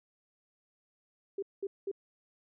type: tone bursts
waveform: sine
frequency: 394 Hz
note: G4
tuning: 9 cents sharp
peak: -32 dBFS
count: 3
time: 1.38-1.915 s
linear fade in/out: 5 ms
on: 45 ms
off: 200 ms
effects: none